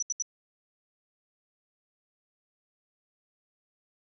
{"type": "tone bursts", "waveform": "sine", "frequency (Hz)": 5920, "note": "F#8", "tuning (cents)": 0, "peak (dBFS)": -27, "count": 3, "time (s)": [0, 0.223], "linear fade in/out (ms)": 2, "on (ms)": 25, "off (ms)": 74, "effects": []}